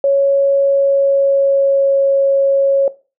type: tone with pitch glide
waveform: sine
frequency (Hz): 554.4 to 549.9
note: C#5 to C#5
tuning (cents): 0 to -14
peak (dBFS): -9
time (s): 0.04-2.88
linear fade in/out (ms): 2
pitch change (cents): -14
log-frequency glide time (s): 0.63-1.98
effects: noise-tail reverb RT60 0.3 s tail -17 dB re dry